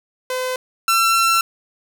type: tone pair in turn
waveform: sawtooth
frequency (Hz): 510 / 1349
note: C5 / E6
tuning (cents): -44 / +40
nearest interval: octave + perfect fourth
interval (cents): 1684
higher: second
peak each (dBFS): -17 / -10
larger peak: second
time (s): 0.3-0.56 / 0.88-1.41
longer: second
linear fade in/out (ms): 2
effects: none